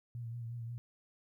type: tone with vibrato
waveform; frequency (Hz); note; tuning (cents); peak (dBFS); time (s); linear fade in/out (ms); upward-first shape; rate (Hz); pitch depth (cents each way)
sine; 117.4; A#2; +13; -39; 0.15-0.78; 0; sine; 5.6; 42
effects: 13-bit